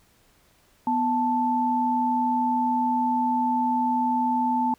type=tone pair together; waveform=sine; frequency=246.9 / 879.9 Hz; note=B3 / A5; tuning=0 / 0 cents; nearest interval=octave + minor seventh; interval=2200 cents; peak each=-25 / -22 dBFS; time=0.87-4.74 s; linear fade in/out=2 ms; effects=pink hiss -61 dBFS RMS until 4.78 s